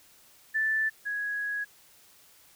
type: tone pair in turn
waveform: sine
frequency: 1760 / 1664.7 Hz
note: A6 / G#6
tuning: 0 / +4 cents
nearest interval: minor second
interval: 96 cents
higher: first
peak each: -24 / -29 dBFS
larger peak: first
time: 0.54-0.9 / 1.05-1.65 s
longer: second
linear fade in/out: 20 ms
effects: white hiss -58 dBFS RMS until 2.55 s